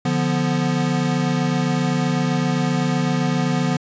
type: chord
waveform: square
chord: B diminished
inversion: first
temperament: equal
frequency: 146.83 / 174.61 / 246.9 Hz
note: D3 / F3 / B3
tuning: 0 / 0 / 0 cents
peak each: -23 dBFS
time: 0.05-3.77 s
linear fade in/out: 5 ms
effects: resampled to 16000 Hz